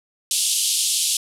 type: band-pass noise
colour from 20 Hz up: white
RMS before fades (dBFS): -21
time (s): 0.31-1.17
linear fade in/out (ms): 2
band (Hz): 2900 to 11000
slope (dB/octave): 48
effects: none